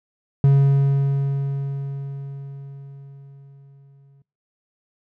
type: tone with exponential decay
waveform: triangle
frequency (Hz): 138.59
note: C#3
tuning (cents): 0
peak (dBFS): -8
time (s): 0.44-4.22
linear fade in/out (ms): 2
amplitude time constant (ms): 820
effects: noise-tail reverb RT60 0.3 s tail -24 dB re dry